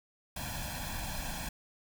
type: noise with comb filter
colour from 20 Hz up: pink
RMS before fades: -38 dBFS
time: 0.36-1.49 s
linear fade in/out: 5 ms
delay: 1.2 ms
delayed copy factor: +0.9
effects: none